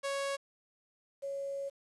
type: tone pair in turn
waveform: sawtooth / sine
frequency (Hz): 554.4 / 554.4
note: C#5 / C#5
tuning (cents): 0 / 0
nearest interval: unison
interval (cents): 0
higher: neither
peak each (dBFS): -29 / -35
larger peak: first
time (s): 0.03-0.37 / 1.22-1.7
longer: second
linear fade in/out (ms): 20
effects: resampled to 24000 Hz + 10-bit